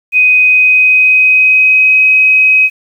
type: tone with pitch glide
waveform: sine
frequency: 2504 to 2532 Hz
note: D#7 to D#7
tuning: +10 to +30 cents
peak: -4 dBFS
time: 0.12-2.7 s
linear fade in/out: 50 ms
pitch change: +20 cents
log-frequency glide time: 0.37-2.04 s
effects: 7-bit